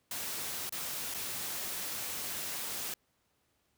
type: noise with dropouts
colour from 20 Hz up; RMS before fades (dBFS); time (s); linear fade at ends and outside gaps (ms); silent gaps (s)
white; -38; 0.11-2.94; 2; 0.694-0.723 / 1.141-1.145
effects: pink hiss -75 dBFS RMS until 3.77 s + high-pass 60 Hz 12 dB/octave